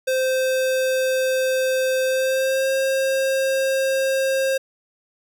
square tone with pitch glide, 520 to 534.3 Hz, C5 to C5, -11 to +36 cents, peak -19 dBFS, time 0.07-4.58 s, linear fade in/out 10 ms, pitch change +47 cents, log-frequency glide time 2.05-2.7 s, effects none

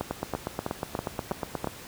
two click trains, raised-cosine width 1 ms, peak -14 / -14 dBFS, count 6 / 14, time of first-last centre 0.01-1.644 / 0.11-1.673 s, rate 3.06 / 8.32 Hz, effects pink hiss -44 dBFS RMS until 1.87 s + high-pass 60 Hz 12 dB/octave

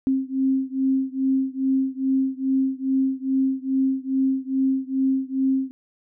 sine beating tone pair, 264.9 / 267.3 Hz, C4 / C4, +22 / +37 cents, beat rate 2.4 Hz, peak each -22 / -23 dBFS, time 0.07-5.71 s, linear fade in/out 0 ms, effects none

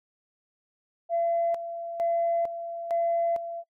sine tone with tremolo, 678 Hz, E5, 49 cents sharp, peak -22 dBFS, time 1.09-3.64 s, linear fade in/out 50 ms, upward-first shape square, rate 1.1 Hz, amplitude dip 70%, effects noise-tail reverb RT60 0.1 s tail -21 dB re dry + tanh soft clip ceiling -18 dBFS

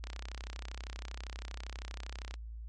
click train, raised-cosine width 0.2 ms, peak -26 dBFS, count 76, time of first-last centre 0.04-2.341 s, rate 32.6 Hz, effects added 56 Hz sine -41 dBFS peak until 2.68 s + MP3 48 kbps

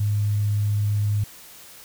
sine tone, 103.83 Hz, G#2, in tune, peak -19 dBFS, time 0-1.24 s, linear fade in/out 5 ms, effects white hiss -45 dBFS RMS until 1.84 s

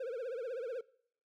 triangle tone with vibrato, 489.6 Hz, B4, 15 cents flat, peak -35 dBFS, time 0-0.81 s, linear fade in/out 5 ms, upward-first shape triangle, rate 16 Hz, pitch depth 200 cents each way, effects noise-tail reverb RT60 0.6 s tail -21 dB re dry

